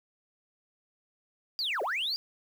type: linear two-way sweep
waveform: sine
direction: down then up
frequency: 4892 to 370 to 4892 Hz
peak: -27 dBFS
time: 1.59-2.16 s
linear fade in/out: 0 ms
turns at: 1.82 s
effects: tanh soft clip ceiling -26 dBFS + 9-bit